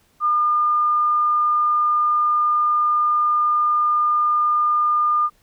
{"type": "tone", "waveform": "sine", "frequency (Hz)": 1209, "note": "D6", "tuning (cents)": 50, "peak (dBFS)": -15, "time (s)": [0.2, 5.3], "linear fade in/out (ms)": 50, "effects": ["pink hiss -60 dBFS RMS until 5.42 s"]}